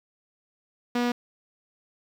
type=tone; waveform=sawtooth; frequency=242.3 Hz; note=B3; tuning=33 cents flat; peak=-19 dBFS; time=0.95-1.12 s; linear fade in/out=5 ms; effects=low-pass 5000 Hz 12 dB/octave + 8-bit